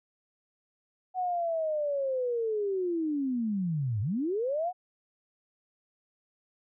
sine linear two-way sweep, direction down then up, 747 to 96.8 to 747 Hz, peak -27 dBFS, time 1.14-4.73 s, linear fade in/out 50 ms, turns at 4.01 s, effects none

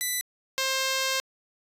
5% pulse tone pair in turn, 1991 / 529.6 Hz, B6 / C5, +14 / +21 cents, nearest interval octave + major seventh, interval 2293 cents, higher first, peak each -15 / -13 dBFS, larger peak second, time 0.01-0.21 / 0.58-1.2 s, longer second, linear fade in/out 0 ms, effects resampled to 32000 Hz

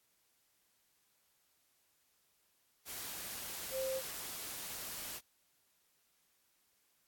sine tone in noise, 527 Hz, C5, 12 cents sharp, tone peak -35 dBFS, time 3.71-4.02 s, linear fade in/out 50 ms, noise white, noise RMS -44 dBFS, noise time 2.85-5.21 s, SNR +6 dB, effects white hiss -75 dBFS RMS until 7.07 s + AAC 64 kbps

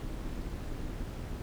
brown noise with amplitude modulation, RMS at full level -35 dBFS, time 0-1.42 s, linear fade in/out 0 ms, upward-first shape sine, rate 285 Hz, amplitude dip 60%, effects none

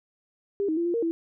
sine tone with pitch steps, 400.9 / 315.4 / 340.2 / 346.5 / 463.9 / 332.1 Hz, G4 / D#4 / F4 / F4 / A#4 / E4, +39 / +24 / -45 / -14 / -8 / +13 cents, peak -23 dBFS, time 0.6-1.11 s, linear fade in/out 0 ms, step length 85 ms, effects none

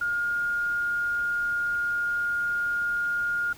sine tone, 1419 Hz, F6, 27 cents sharp, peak -24 dBFS, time 0.01-3.53 s, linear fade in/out 5 ms, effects pink hiss -49 dBFS RMS until 3.57 s

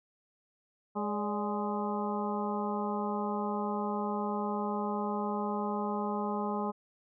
harmonic tone with a mistuned harmonic, 207.7 Hz, G#3, in tune, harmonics 1 / 2 / 3 / 4 / 5 / 6, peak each -34 / -37 / -41 / -37 / -39 / -42 dBFS, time 0.95-6.72 s, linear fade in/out 20 ms, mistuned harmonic 3, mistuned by -95 cents, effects none

